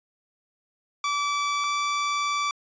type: tone pair in turn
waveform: sawtooth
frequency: 1155 / 1160.1 Hz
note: D6 / D6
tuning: -29 / -22 cents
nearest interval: unison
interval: 7 cents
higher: second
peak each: -20 / -20 dBFS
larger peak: neither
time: 1.04-1.64 / 1.64-2.51 s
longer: second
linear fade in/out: 2 ms
effects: resampled to 16000 Hz